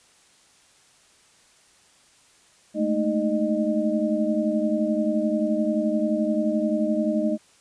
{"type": "tone cluster", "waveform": "sine", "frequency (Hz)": [212.8, 224.3, 310.5, 612], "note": ["G#3", "A3", "D#4", "D#5"], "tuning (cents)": [42, 34, -3, -29], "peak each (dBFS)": -26, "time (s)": [2.74, 7.38], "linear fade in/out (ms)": 50, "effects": ["white hiss -57 dBFS RMS until 7.6 s", "resampled to 22050 Hz"]}